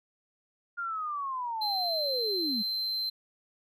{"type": "linear sweep", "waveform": "sine", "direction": "down", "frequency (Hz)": [1418, 196], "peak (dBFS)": -31, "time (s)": [0.77, 2.63], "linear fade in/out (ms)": 20}
{"type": "tone", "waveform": "triangle", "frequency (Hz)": 4103, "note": "C8", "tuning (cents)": -35, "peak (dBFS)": -28, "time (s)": [1.61, 3.1], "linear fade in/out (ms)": 10}
{"effects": []}